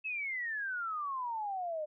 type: exponential sweep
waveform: sine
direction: down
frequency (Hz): 2633 to 595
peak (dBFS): -34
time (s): 0.04-1.86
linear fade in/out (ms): 20
effects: none